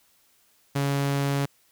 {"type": "tone", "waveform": "sawtooth", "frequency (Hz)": 140.1, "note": "C#3", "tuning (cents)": 19, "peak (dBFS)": -19, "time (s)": [0.75, 1.46], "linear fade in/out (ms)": 10, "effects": ["white hiss -63 dBFS RMS until 1.71 s"]}